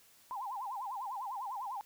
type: tone with vibrato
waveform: sine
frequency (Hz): 911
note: A#5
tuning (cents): -40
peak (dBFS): -37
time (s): 0.31-1.81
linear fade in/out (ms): 0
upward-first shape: sine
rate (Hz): 10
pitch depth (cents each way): 260
effects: white hiss -63 dBFS RMS until 1.85 s